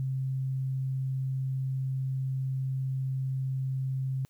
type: tone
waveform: sine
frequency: 132.4 Hz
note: C3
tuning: 21 cents sharp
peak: -28 dBFS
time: 0-4.25 s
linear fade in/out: 0 ms
effects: white hiss -70 dBFS RMS until 4.29 s

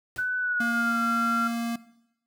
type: noise with exponential decay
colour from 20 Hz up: pink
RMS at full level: -40 dBFS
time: 0.16-0.34 s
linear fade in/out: 1 ms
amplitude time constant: 37 ms
type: tone with pitch glide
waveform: sine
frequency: 1497 to 1372.8 Hz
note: F#6 to F6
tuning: +20 to -30 cents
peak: -24 dBFS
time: 0.18-1.48 s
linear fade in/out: 10 ms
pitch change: -150 cents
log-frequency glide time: 0.39-0.99 s
type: tone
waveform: square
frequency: 233.1 Hz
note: A#3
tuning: in tune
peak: -28 dBFS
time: 0.6-1.76 s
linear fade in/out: 5 ms
effects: noise-tail reverb RT60 0.8 s tail -18 dB re dry

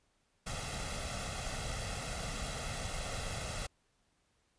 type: noise with comb filter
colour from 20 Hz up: pink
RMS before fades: -39 dBFS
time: 0.46-3.67 s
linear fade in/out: 10 ms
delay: 1.5 ms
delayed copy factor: +0.65
effects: pink hiss -75 dBFS RMS until 4.58 s + resampled to 22050 Hz

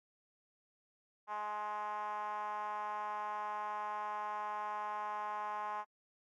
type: tone with band-pass filter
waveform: 5% pulse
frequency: 209.9 Hz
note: G#3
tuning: 19 cents sharp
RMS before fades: -40 dBFS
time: 1.27-5.85 s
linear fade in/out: 50 ms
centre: 940 Hz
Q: 7.9
effects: AAC 64 kbps

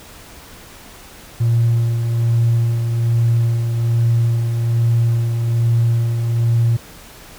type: tone with tremolo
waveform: triangle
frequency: 116.54 Hz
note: A#2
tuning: in tune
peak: -8 dBFS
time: 1.4-6.77 s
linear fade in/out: 10 ms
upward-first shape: sine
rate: 1.2 Hz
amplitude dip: 50%
effects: tanh soft clip ceiling -8 dBFS + pink hiss -40 dBFS RMS until 7.38 s

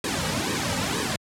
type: noise with flanger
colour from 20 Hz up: pink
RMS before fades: -26 dBFS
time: 0.04-1.16 s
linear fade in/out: 2 ms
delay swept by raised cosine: 1.4 to 2.9 ms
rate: 2.1 Hz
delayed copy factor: -0.9
effects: high-pass 80 Hz 12 dB/octave + low-pass 9000 Hz 12 dB/octave

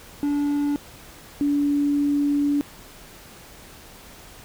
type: tone pair in turn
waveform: triangle / sine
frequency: 288.9 / 287.7 Hz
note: D4 / D4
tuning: -28 / -36 cents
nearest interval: unison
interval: 8 cents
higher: first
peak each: -18 dBFS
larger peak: neither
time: 0.23-0.76 / 1.41-2.61 s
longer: second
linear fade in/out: 0 ms
effects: pink hiss -45 dBFS RMS until 4.44 s

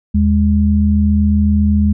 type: tone pair together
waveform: sine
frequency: 79 / 206.8 Hz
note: D#2 / G#3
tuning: +27 / -7 cents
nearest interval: octave + perfect fourth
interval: 1666 cents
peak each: -12 dBFS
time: 0.14-1.93 s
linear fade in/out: 10 ms
effects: none

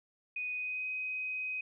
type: tone with pitch glide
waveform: sine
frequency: 2489 to 2516 Hz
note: D#7 to D#7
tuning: 0 to +19 cents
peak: -34 dBFS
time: 0.36-1.61 s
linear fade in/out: 5 ms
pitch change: +19 cents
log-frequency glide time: 0.53-0.87 s
effects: none

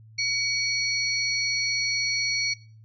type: tone cluster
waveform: sine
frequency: 2258 / 4386 / 5760 Hz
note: C#7 / C#8 / F#8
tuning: +31 / -19 / -47 cents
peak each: -27 / -27 / -32 dBFS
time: 0.18-2.54 s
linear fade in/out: 10 ms
effects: noise-tail reverb RT60 0.4 s tail -21 dB re dry + added 110 Hz sine -47 dBFS peak until 2.84 s

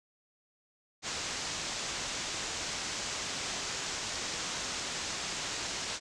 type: low-pass noise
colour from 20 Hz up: white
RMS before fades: -37 dBFS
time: 1.02-6 s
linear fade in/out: 50 ms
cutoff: 7500 Hz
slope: 48 dB/octave
effects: none

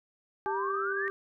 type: exponential sweep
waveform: sine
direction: up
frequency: 830.6 to 1872 Hz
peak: -31 dBFS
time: 0.46-1.08 s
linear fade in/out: 0 ms
type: harmonic tone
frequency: 393.1 Hz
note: G4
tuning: 5 cents sharp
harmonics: 1 / 3 / 4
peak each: -33 / -38 / -39 dBFS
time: 0.46-1.1 s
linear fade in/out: 0 ms
effects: none

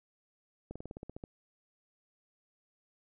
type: slowing click train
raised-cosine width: 2 ms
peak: -29 dBFS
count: 10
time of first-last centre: 0.71-1.239 s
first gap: 46 ms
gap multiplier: 1.06
effects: none

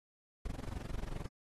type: noise with amplitude modulation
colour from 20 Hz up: brown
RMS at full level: -36 dBFS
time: 0.45-1.27 s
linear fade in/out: 5 ms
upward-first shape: sine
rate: 22.7 Hz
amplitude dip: 100%
effects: AAC 32 kbps

